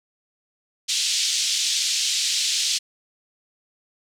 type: band-pass noise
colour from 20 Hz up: pink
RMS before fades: -23 dBFS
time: 0.88-2.79 s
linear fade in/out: 20 ms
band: 3200 to 7400 Hz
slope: 24 dB/octave
effects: none